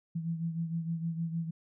sine beating tone pair, 164.81 / 171.31 Hz, E3 / F3, 0 / -33 cents, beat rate 6.5 Hz, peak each -32 / -39 dBFS, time 0.15-1.51 s, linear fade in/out 10 ms, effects none

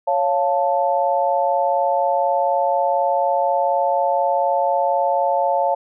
sine chord, Db augmented, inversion none, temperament equal, 554.4 / 698.5 / 880 Hz, Db5 / F5 / A5, 0 / 0 / 0 cents, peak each -20 dBFS, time 0.07-5.75 s, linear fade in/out 10 ms, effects none

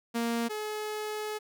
sawtooth tone pair in turn, 233.1 / 425.8 Hz, A#3 / G#4, 0 / +43 cents, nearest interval minor seventh, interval 1043 cents, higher second, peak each -24 / -29 dBFS, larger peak first, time 0.14-0.49 / 0.49-1.39 s, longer second, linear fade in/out 20 ms, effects none

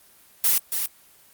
blue noise with echo, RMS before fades -19 dBFS, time 0.44-0.58 s, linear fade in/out 2 ms, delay 280 ms, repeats 1, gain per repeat -6 dB, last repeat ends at 0.86 s, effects white hiss -54 dBFS RMS until 1.33 s + Opus 24 kbps

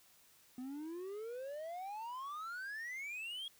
triangle exponential sweep, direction up, 246.9 to 3322 Hz, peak -40 dBFS, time 0.58-3.48 s, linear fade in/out 2 ms, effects white hiss -66 dBFS RMS until 3.59 s

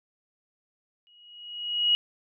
sine tone with exponential growth, 2900 Hz, F#7, 35 cents flat, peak -17 dBFS, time 1.07-1.95 s, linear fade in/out 0 ms, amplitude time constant 190 ms, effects none

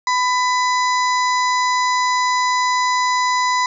harmonic tone, 999 Hz, B5, 20 cents sharp, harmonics 1 / 2 / 4 / 5 / 6 / 7, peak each -16 / -22 / -28 / -30 / -32 / -33 dBFS, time 0.07-3.66 s, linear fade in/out 2 ms, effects 9-bit

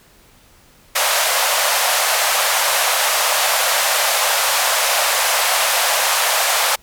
pink band-pass noise, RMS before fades -17 dBFS, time 0.95-6.76 s, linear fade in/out 10 ms, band 560 to 15000 Hz, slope 48 dB/octave, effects pink hiss -50 dBFS RMS until 6.82 s

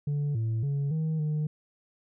sine tone with pitch steps, 145.2 / 112.2 / 141.1 / 158.2 / 152.1 Hz, D3 / A2 / C#3 / D#3 / D#3, -19 / +34 / +31 / +29 / -39 cents, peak -23 dBFS, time 0.07-1.47 s, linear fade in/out 5 ms, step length 280 ms, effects tanh soft clip ceiling -25 dBFS

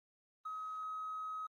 triangle tone, 1270 Hz, D#6, 35 cents sharp, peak -36 dBFS, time 0.45-1.47 s, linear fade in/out 10 ms, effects tanh soft clip ceiling -37 dBFS + Opus 32 kbps

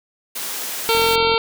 white high-pass noise, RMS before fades -27 dBFS, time 0.35-1.16 s, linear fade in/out 10 ms, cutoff 250 Hz, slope 12 dB/octave
harmonic tone, 454.5 Hz, A#4, 44 cents flat, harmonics 1 / 2 / 3 / 5 / 6 / 7 / 8 / 9 / 10, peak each -18 / -21 / -23 / -25 / -26 / -26 / -27 / -28 / -28 dBFS, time 0.89-1.38 s, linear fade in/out 0 ms
click train, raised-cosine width 2 ms, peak -18 dBFS, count 18, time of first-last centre 0.95-1.341 s, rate 43.5 Hz
effects none

